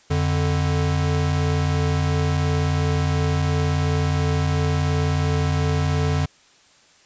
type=tone pair together; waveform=square; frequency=87.31 / 146.47 Hz; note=F2 / D3; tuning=0 / -4 cents; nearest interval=major sixth; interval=896 cents; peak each=-22 / -22 dBFS; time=0.1-6.26 s; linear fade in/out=10 ms; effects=white hiss -54 dBFS RMS until 7.05 s + resampled to 16000 Hz